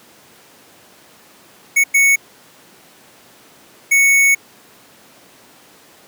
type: tone bursts at uneven times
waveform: square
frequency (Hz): 2217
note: C#7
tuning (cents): 0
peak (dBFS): -10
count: 3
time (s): 1.76-1.84 / 1.94-2.16 / 3.91-4.35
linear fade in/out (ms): 10
effects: pink hiss -46 dBFS RMS until 6.07 s + high-pass 200 Hz 12 dB/octave